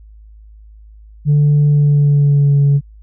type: tone with pitch glide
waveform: sine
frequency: 146.83 to 141.66 Hz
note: D3 to C#3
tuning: 0 to +38 cents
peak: -6 dBFS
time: 1.25-2.81 s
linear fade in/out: 50 ms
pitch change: -62 cents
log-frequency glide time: 1.67-2.57 s
effects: tanh soft clip ceiling -6 dBFS + added 53 Hz sine -37 dBFS peak until 3.02 s